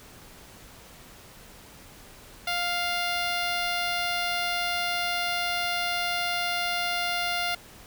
5% pulse tone with notch filter, 700 Hz, F5, 4 cents sharp, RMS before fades -28 dBFS, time 2.47-7.55 s, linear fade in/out 5 ms, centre 7100 Hz, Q 0.54, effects pink hiss -49 dBFS RMS until 7.86 s

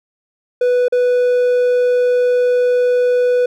triangle tone with dropouts, 493.9 Hz, B4, in tune, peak -9 dBFS, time 0.61-3.46 s, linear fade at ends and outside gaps 5 ms, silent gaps 0.883-0.923 s, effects none

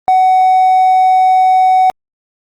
triangle tone, 748 Hz, F#5, 19 cents sharp, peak -3 dBFS, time 0.08-1.9 s, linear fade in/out 0 ms, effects tanh soft clip ceiling -1 dBFS + Opus 32 kbps

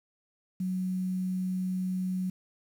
sine tone with quantisation, 185 Hz, F#3, in tune, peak -28 dBFS, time 0.6-2.3 s, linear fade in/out 5 ms, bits 9, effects none

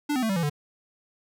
square tone with pitch steps, 293.7 / 255.7 / 222.6 / 193.77 / 168.69 / 146.85 Hz, D4 / C4 / A3 / G3 / E3 / D3, 0 / -40 / +20 / -20 / +40 / 0 cents, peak -24 dBFS, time 0.09-0.498 s, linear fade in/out 10 ms, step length 68 ms, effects none

